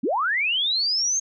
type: linear sweep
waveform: sine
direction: up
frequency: 191.1 to 6490 Hz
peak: -20 dBFS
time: 0.03-1.2 s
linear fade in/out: 10 ms
effects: none